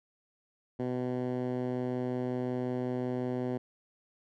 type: tone with band-pass filter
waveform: 10% pulse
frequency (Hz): 125.5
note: B2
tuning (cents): +28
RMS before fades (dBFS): -33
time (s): 0.79-3.58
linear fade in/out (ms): 10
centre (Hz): 260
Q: 0.86
effects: none